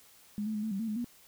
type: tone with pitch steps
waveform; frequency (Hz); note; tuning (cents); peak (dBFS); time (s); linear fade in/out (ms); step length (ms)
sine; 207.8 / 217.6 / 210.4 / 220 / 194.7 / 225.7 / 212.4 / 240.1; G#3 / A3 / G#3 / A3 / G3 / A3 / G#3 / B3; +1 / -19 / +23 / 0 / -12 / +44 / +39 / -49; -31; 0.38-1.044; 0; 83
effects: white hiss -59 dBFS RMS until 1.27 s